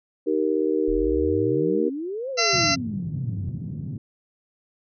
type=chord; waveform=sine; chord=Eb major; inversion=none; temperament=just; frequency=311.1 / 388.9 / 466.7 Hz; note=Eb4 / G4 / Bb4; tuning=0 / -14 / +2 cents; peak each=-24 dBFS; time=0.26-1.9 s; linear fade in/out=20 ms
type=exponential two-way sweep; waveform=sine; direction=up then down; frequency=39 to 553 to 84.9 Hz; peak=-27 dBFS; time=0.88-3.49 s; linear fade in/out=0 ms; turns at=2.3 s
type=harmonic tone; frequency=680 Hz; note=F5; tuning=46 cents flat; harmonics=1 / 2 / 3 / 4 / 6 / 7 / 8 / 9; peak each=-27 / -27 / -27 / -27 / -27 / -27 / -27 / -27 dBFS; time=2.37-2.76 s; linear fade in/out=20 ms
type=band-pass noise; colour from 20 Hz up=white; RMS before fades=-32 dBFS; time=2.53-3.98 s; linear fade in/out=2 ms; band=100 to 180 Hz; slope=24 dB/octave
effects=none